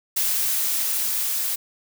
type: noise with level ramp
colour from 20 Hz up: blue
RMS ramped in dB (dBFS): -22 to -25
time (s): 0.16-1.56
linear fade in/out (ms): 10
effects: none